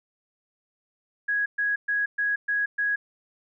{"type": "tone bursts", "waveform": "sine", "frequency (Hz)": 1661.2, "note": "G#6", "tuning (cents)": 0, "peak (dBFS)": -22, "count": 6, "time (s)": [1.28, 2.96], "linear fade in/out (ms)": 10, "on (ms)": 180, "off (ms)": 120, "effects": []}